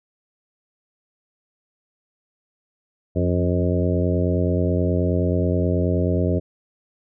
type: harmonic tone with a mistuned harmonic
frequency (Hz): 89.4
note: F2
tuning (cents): +41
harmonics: 1 / 2 / 3 / 4 / 5 / 6 / 7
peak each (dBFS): -21 / -24 / -26 / -27 / -28 / -29 / -29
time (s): 3.15-6.4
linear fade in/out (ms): 20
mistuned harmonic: 2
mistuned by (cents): -54
effects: none